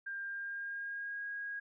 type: tone with pitch glide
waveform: sine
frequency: 1597 to 1640 Hz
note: G6 to G#6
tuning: +32 to -22 cents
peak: -38 dBFS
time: 0.06-1.6 s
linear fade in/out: 10 ms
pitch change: +46 cents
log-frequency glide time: 0.26-1.25 s
effects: none